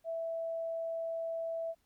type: tone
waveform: sine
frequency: 659.3 Hz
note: E5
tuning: in tune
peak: -34 dBFS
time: 0.04-1.75 s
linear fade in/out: 50 ms
effects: pink hiss -75 dBFS RMS until 1.85 s